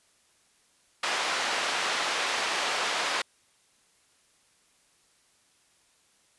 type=band-pass noise; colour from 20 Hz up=pink; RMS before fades=-29 dBFS; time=1.03-3.22 s; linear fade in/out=5 ms; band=750 to 4900 Hz; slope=12 dB/octave; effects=white hiss -65 dBFS RMS until 6.38 s + resampled to 24000 Hz